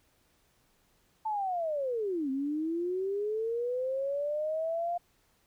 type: linear two-way sweep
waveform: sine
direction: down then up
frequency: 890 to 261.6 to 703 Hz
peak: -29 dBFS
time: 1.25-4.98 s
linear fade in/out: 10 ms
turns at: 2.3 s
effects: pink hiss -69 dBFS RMS until 5.46 s